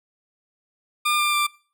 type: tone with pitch steps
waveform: 20% pulse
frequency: 1203 / 1192.6 / 1182.3 Hz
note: D6 / D6 / D6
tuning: +41 / +26 / +11 cents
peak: -14 dBFS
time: 1.05-1.47 s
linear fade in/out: 10 ms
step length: 140 ms
effects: noise-tail reverb RT60 0.4 s tail -22 dB re dry